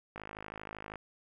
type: click train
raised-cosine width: 0.5 ms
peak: -27 dBFS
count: 43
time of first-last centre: 0.16-0.957 s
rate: 52.7 Hz
effects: 11-bit